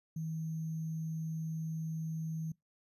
sine tone with sample-and-hold, 160.2 Hz, E3, 49 cents flat, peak -35 dBFS, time 0.16-2.52 s, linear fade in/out 5 ms, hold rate 6300 Hz, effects noise-tail reverb RT60 0.2 s tail -25 dB re dry + resampled to 32000 Hz

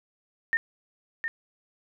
sine tone with echo, 1825 Hz, A#6, 37 cents flat, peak -21 dBFS, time 0.53-0.57 s, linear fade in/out 0 ms, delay 710 ms, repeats 1, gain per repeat -6 dB, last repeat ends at 1.28 s, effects none

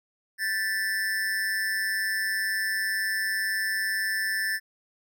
square tone with amplitude modulation, 1760 Hz, A6, in tune, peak -23 dBFS, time 0.38-4.6 s, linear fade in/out 50 ms, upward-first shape sine, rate 198 Hz, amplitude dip 70%, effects none

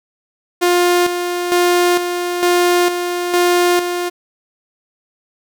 sawtooth tone with tremolo, 353.2 Hz, F4, 20 cents sharp, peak -7 dBFS, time 0.61-4.1 s, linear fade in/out 20 ms, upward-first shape square, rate 1.1 Hz, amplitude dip 55%, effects none

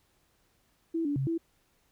sine tone with pitch steps, 329.3 / 288 / 135.1 / 331.4 Hz, E4 / D4 / C#3 / E4, -2 / -34 / -44 / +9 cents, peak -27 dBFS, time 0.94-1.38 s, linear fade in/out 10 ms, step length 110 ms, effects pink hiss -70 dBFS RMS until 1.91 s

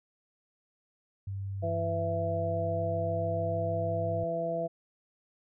sine tone with pitch glide, 98 to 102.1 Hz, G2 to G#2, 0 to -29 cents, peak -33 dBFS, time 1.27-4.24 s, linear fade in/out 5 ms, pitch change +71 cents, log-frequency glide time 2.35-4.11 s
harmonic tone, 166.8 Hz, E3, 21 cents sharp, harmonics 1 / 2 / 3 / 4, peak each -38 / -41 / -35 / -31 dBFS, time 1.62-4.68 s, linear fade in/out 20 ms
effects none

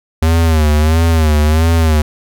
square tone with vibrato, 78.9 Hz, D#2, 25 cents sharp, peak -9 dBFS, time 0.22-2.02 s, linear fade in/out 5 ms, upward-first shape sine, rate 1.5 Hz, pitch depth 92 cents each way, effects none

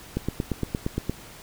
click train, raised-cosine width 3 ms, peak -12 dBFS, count 9, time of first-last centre 0.17-1.096 s, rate 8.64 Hz, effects pink hiss -45 dBFS RMS until 1.42 s

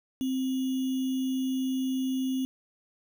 sine tone with sample-and-hold, 261.6 Hz, C4, in tune, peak -26 dBFS, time 0.21-2.45 s, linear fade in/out 0 ms, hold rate 3150 Hz, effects none

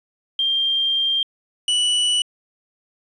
sine / 45% pulse tone pair in turn, 3185 / 2955 Hz, G7 / F#7, +27 / -3 cents, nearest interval minor second, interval 130 cents, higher first, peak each -17 / -16 dBFS, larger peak second, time 0.39-1.23 / 1.68-2.22 s, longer first, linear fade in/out 2 ms, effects resampled to 24000 Hz + 9-bit

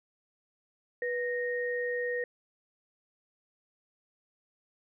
sine tone pair together, 489.1 / 1858 Hz, B4 / A#6, -17 / -6 cents, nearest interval octave + major seventh, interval 2311 cents, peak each -31 / -34 dBFS, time 1.02-2.24 s, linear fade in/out 2 ms, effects none

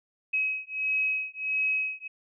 sine beating tone pair, 2549 / 2550.5 Hz, D#7 / D#7, +41 / +42 cents, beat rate 1.5 Hz, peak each -29 dBFS, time 0.33-2.08 s, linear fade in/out 10 ms, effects none

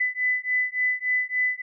sine beating tone pair, 2000 / 2003.5 Hz, B6 / B6, +21 / +24 cents, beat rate 3.5 Hz, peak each -25 / -25 dBFS, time 0-1.62 s, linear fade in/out 10 ms, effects none

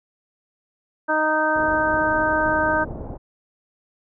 harmonic tone, 310 Hz, D#4, 6 cents flat, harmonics 1 / 2 / 3 / 4 / 5, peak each -27 / -23 / -23 / -27 / -22 dBFS, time 1.08-2.85 s, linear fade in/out 20 ms
pink low-pass noise, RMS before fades -33 dBFS, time 1.55-3.18 s, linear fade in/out 20 ms, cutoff 780 Hz, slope 24 dB/octave
effects none

